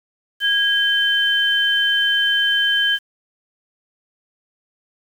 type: tone pair together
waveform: sine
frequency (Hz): 1640 / 3088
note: G#6 / G7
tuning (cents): -22 / -27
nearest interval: major seventh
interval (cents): 1095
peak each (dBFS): -18 / -17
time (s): 0.4-2.99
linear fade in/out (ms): 50
effects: 7-bit